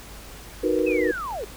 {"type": "chord", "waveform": "sine", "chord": "B major seventh", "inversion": "first", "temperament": "equal", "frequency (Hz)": [311.1, 370, 466.2, 493.9], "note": ["D#4", "F#4", "A#4", "B4"], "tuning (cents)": [0, 0, 0, 0], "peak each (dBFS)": -25, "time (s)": [0.63, 1.12], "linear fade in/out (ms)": 10}
{"type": "click train", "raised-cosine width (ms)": 0.3, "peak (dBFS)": -28, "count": 6, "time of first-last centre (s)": [0.79, 1.438], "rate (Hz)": 7.72}
{"type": "linear sweep", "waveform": "sine", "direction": "down", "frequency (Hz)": [2637, 370], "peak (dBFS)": -28, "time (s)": [0.86, 1.45], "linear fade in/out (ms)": 10}
{"effects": ["added 50 Hz sine -43 dBFS peak until 1.56 s", "pink hiss -43 dBFS RMS until 1.56 s"]}